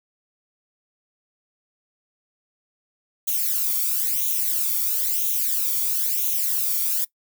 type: noise with flanger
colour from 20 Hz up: violet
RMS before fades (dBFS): -23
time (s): 3.27-7.05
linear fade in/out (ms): 10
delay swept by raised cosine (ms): 0.3 to 0.9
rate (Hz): 1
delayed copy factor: +0.75
effects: noise-tail reverb RT60 0.1 s tail -21 dB re dry